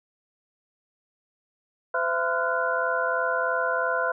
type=tone cluster; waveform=sine; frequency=511 / 670 / 1022 / 1396 / 1479 Hz; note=C5 / E5 / C6 / F6 / F#6; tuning=-41 / +28 / -41 / -1 / -1 cents; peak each=-29 dBFS; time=1.94-4.12 s; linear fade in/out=5 ms; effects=none